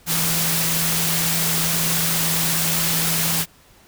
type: tone in noise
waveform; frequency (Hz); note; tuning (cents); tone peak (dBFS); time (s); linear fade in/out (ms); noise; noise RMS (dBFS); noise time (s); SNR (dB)
sine; 164.81; E3; 0; -26; 0.06-3.46; 50; white; -21; 0.06-3.46; -8
effects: pink hiss -52 dBFS RMS until 3.87 s